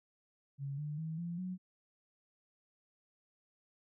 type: tone with pitch steps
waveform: sine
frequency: 139.2 / 149.19 / 159.9 / 171.38 / 183.68 Hz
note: C#3 / D3 / D#3 / F3 / F#3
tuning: +8 / +28 / +48 / -32 / -12 cents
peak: -37 dBFS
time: 0.58-1.58 s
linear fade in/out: 50 ms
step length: 200 ms
effects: none